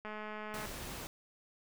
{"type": "click train", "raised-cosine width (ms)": 0.5, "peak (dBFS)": -29, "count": 130, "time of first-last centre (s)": [0.05, 0.656], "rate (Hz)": 213}
{"type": "noise", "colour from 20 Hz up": "pink", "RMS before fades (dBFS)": -44, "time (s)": [0.54, 1.07], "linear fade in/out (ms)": 0}
{"effects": []}